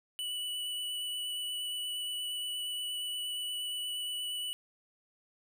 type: tone with vibrato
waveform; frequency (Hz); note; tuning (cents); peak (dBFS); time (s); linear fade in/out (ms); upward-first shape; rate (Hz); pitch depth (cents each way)
square; 2960; F#7; 0; -35; 0.19-4.53; 0; sine; 8.5; 12
effects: none